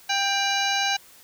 harmonic tone with a mistuned harmonic, 791 Hz, G5, 15 cents sharp, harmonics 1 / 2 / 3 / 4 / 5 / 6 / 7 / 8, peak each -26 / -28 / -30 / -30 / -28 / -36 / -35 / -33 dBFS, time 0.09-0.97 s, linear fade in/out 10 ms, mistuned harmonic 4, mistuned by -150 cents, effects white hiss -51 dBFS RMS until 1.23 s

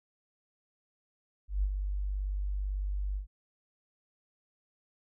sine tone with ADSR envelope, 49 Hz, G1, in tune, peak -24 dBFS, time 1.48-3.27 s, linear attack 150 ms, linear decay 55 ms, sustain -6 dB, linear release 110 ms, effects none

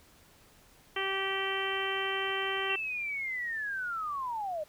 harmonic tone, 387.9 Hz, G4, 18 cents flat, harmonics 1 / 2 / 3 / 4 / 5 / 6 / 7 / 8, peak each -36 / -40 / -38 / -40 / -36 / -41 / -40 / -37 dBFS, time 0.96-2.76 s, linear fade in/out 5 ms
sine linear sweep, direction down, 2752 to 588 Hz, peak -32 dBFS, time 2.69-4.64 s, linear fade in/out 10 ms
effects pink hiss -60 dBFS RMS until 4.68 s

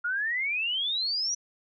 sine exponential sweep, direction up, 1396.9 to 5920 Hz, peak -26 dBFS, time 0.04-1.35 s, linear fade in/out 10 ms, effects none

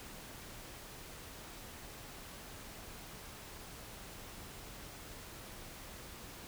silence, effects pink hiss -50 dBFS RMS until 6.47 s

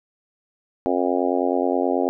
harmonic tone, 89.4 Hz, F2, 41 cents sharp, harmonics 3 / 4 / 5 / 6 / 7 / 8 / 9, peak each -24 / -25 / -26 / -27 / -27 / -28 / -29 dBFS, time 0.86-2.09 s, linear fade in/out 0 ms, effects none

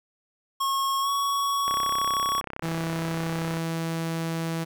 square tone with pitch glide, 1089 to 1117.7 Hz, C#6 to C#6, -31 to +14 cents, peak -24 dBFS, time 0.6-2.41 s, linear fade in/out 10 ms, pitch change +45 cents, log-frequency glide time 1.01-1.09 s
click train, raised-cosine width 0.5 ms, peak -18 dBFS, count 63, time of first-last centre 1.68-3.57 s, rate 32.8 Hz
sawtooth tone, 164.3 Hz, E3, 5 cents flat, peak -23 dBFS, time 2.62-4.65 s, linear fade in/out 20 ms
effects 9-bit

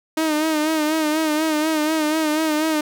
sawtooth tone with vibrato, 310.5 Hz, D#4, 3 cents flat, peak -14 dBFS, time 0.17-2.81 s, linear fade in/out 5 ms, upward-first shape sine, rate 4.1 Hz, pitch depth 54 cents each way, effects none

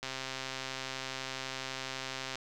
click train, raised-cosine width 0.2 ms, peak -20 dBFS, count 308, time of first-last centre 0.03-2.356 s, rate 132 Hz, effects none

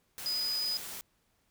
sine tone in noise, 4978 Hz, D#8, in tune, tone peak -30 dBFS, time 0.26-0.77 s, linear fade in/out 0 ms, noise white, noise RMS -42 dBFS, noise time 0.18-1.01 s, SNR +9 dB, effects pink hiss -73 dBFS RMS until 1.5 s

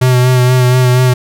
square tone with vibrato, 126.2 Hz, B2, 38 cents sharp, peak -7 dBFS, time 0.01-1.14 s, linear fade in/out 10 ms, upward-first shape sine, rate 4.2 Hz, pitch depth 25 cents each way, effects none

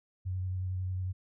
sine tone with vibrato, 92.5 Hz, F#2, in tune, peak -31 dBFS, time 0.25-1.13 s, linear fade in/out 20 ms, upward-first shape sine, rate 11 Hz, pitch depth 19 cents each way, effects none

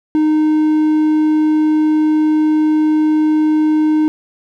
triangle tone, 308.3 Hz, D#4, 16 cents flat, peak -8 dBFS, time 0.15-4.08 s, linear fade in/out 0 ms, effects none

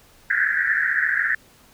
white band-pass noise, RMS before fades -21 dBFS, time 0.3-1.35 s, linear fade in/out 5 ms, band 1500 to 1900 Hz, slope 96 dB/octave, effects pink hiss -53 dBFS RMS until 1.73 s

